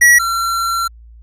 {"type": "tone pair in turn", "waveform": "square", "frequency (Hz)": [1926, 1361.9], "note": ["B6", "F6"], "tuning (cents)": [-44, -44], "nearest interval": "tritone", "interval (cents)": 600, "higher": "first", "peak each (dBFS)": [-6, -16], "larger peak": "first", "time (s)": [[0.01, 0.19], [0.19, 0.88]], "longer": "second", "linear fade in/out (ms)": 10, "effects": ["added 57 Hz sine -37 dBFS peak until 1.22 s", "resampled to 32000 Hz"]}